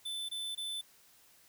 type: tone bursts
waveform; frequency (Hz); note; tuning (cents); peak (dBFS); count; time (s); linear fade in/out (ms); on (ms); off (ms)
square; 3520; A7; 0; -37; 3; 0.05-0.814; 10; 240; 22
effects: white hiss -63 dBFS RMS until 1.48 s